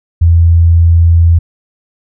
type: tone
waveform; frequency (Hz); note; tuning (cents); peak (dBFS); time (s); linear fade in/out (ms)
sine; 84; E2; +33; -3; 0.21-1.39; 10
effects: none